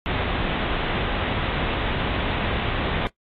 pink low-pass noise, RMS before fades -25 dBFS, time 0.06-3.07 s, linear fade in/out 0 ms, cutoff 3700 Hz, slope 96 dB/octave, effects noise-tail reverb RT60 0.1 s tail -17 dB re dry + AAC 32 kbps

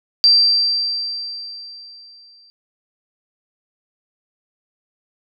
sine tone with exponential decay, 4699 Hz, D8, in tune, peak -7 dBFS, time 0.24-2.5 s, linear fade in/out 0 ms, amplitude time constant 490 ms, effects none

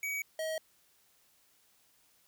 square tone pair in turn, 2265 / 635.6 Hz, C#7 / D#5, +37 / +37 cents, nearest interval octave + minor seventh, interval 2200 cents, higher first, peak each -34 / -34 dBFS, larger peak neither, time 0.03-0.22 / 0.39-0.58 s, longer neither, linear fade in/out 2 ms, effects white hiss -68 dBFS RMS until 2.27 s

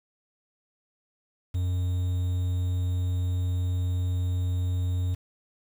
triangle tone with quantisation, 90.3 Hz, F#2, 42 cents flat, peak -22 dBFS, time 1.54-5.15 s, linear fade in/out 10 ms, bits 8, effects none

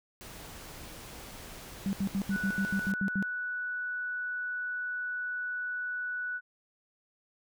pink noise, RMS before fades -46 dBFS, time 0.21-2.92 s, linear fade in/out 0 ms
sine tone bursts, 196 Hz, G3, in tune, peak -27 dBFS, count 10, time 1.86-3.226 s, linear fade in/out 0 ms, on 70 ms, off 74 ms
sine tone, 1479 Hz, F#6, 1 cent flat, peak -32 dBFS, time 2.3-6.41 s, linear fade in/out 50 ms
effects none

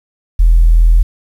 sine tone, 41.26 Hz, E1, 2 cents sharp, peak -3 dBFS, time 0.39-1.03 s, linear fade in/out 10 ms, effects tanh soft clip ceiling 0 dBFS + 7-bit

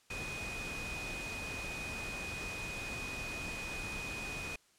sine tone in noise, 2489 Hz, D#7, in tune, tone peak -41 dBFS, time 0.1-4.56 s, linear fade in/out 5 ms, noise pink, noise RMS -43 dBFS, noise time 0.1-4.56 s, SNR -1 dB, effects white hiss -68 dBFS RMS until 4.78 s + low-pass 9000 Hz 12 dB/octave

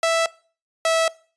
sawtooth tone pair in turn, 659.3 / 652.9 Hz, E5 / E5, 0 / -17 cents, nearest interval unison, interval 17 cents, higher first, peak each -13 dBFS, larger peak neither, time 0.03-0.26 / 0.85-1.08 s, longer neither, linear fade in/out 2 ms, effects noise-tail reverb RT60 0.4 s tail -21 dB re dry + resampled to 22050 Hz

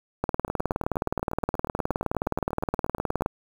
two click trains, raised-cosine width 1 ms, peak -22 / -10 dBFS, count 24 / 59, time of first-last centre 0.48-3.221 / 0.24-3.261 s, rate 8.39 / 19.2 Hz, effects 7-bit

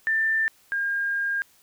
sine tone pair in turn, 1782 / 1613.4 Hz, A6 / G6, +22 / +49 cents, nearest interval major second, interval 173 cents, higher first, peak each -20 / -23 dBFS, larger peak first, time 0.07-0.48 / 0.72-1.42 s, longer second, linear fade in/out 0 ms, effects white hiss -59 dBFS RMS until 1.62 s

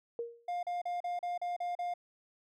sine tone with exponential decay, 468.7 Hz, A#4, 9 cents sharp, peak -31 dBFS, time 0.19-0.48 s, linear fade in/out 1 ms, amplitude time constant 62 ms
triangle tone bursts, 706 Hz, F5, 19 cents sharp, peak -31 dBFS, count 8, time 0.48-1.939 s, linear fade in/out 5 ms, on 150 ms, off 37 ms
effects none

